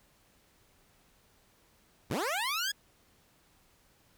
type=linear sweep; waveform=15% pulse; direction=up; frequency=68.9 to 1701 Hz; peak=-24 dBFS; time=2.1-2.72 s; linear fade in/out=10 ms; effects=pink hiss -66 dBFS RMS until 4.17 s